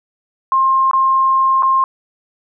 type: tone with dropouts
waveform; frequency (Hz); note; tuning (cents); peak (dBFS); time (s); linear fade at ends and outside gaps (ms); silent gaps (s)
sine; 1062; C6; +25; -10; 0.52-1.84; 1; 0.912-0.933 / 1.624-1.631
effects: none